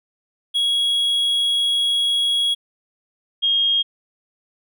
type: tone pair in turn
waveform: triangle / sine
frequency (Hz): 3322 / 3250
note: G#7 / G#7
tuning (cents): 0 / -38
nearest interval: unison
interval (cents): 38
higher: first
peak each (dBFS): -15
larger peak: neither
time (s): 0.54-2.55 / 3.42-3.83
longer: first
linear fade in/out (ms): 20
effects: none